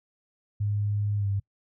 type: tone with pitch glide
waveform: sine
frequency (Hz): 103.2 to 99.4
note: G#2 to G2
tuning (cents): -10 to +25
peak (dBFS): -24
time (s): 0.6-1.4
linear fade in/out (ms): 10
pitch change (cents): -65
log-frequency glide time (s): 1.17-1.27
effects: noise-tail reverb RT60 0.1 s tail -25 dB re dry